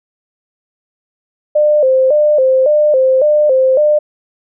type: tone with vibrato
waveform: sine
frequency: 560 Hz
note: C#5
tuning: 18 cents sharp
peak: -7 dBFS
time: 1.55-3.99 s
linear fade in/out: 10 ms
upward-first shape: square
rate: 1.8 Hz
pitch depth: 120 cents each way
effects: none